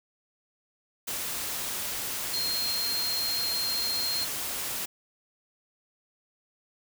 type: tone in noise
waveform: sine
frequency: 4205 Hz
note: C8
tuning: 8 cents sharp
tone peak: -28 dBFS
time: 2.33-4.25 s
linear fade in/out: 10 ms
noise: white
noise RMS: -33 dBFS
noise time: 1.07-4.86 s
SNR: +2 dB
effects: none